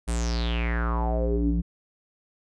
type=tone with low-pass filter sweep; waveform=square; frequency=58.27 Hz; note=A#1; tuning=in tune; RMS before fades=-25 dBFS; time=0.07-1.62 s; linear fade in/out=20 ms; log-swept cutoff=9500 to 200 Hz; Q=6.7; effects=none